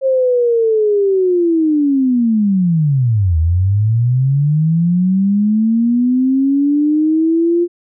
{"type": "linear two-way sweep", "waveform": "sine", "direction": "down then up", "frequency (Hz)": [538, 78, 350.3], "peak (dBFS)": -10, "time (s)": [0.01, 7.68], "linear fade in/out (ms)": 50, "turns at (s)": 3.38, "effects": []}